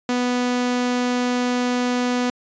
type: tone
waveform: sawtooth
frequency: 246.9 Hz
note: B3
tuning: in tune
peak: -15 dBFS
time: 0.09-2.3 s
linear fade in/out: 2 ms
effects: resampled to 16000 Hz